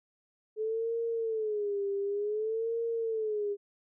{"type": "tone with vibrato", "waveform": "sine", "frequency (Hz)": 428.8, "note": "A4", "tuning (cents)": -45, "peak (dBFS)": -29, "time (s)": [0.56, 3.57], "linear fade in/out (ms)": 50, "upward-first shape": "sine", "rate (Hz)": 0.55, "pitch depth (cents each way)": 130, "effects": []}